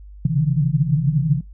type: tone cluster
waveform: sine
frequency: 131.5 / 138.9 / 147.4 / 153.1 / 165.1 Hz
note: C3 / C#3 / D3 / D#3 / E3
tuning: +9 / +4 / +7 / -28 / +3 cents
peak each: -22 dBFS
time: 0.25-1.41 s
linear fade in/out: 5 ms
effects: noise-tail reverb RT60 0.2 s tail -23 dB re dry + added 50 Hz sine -37 dBFS peak until 1.53 s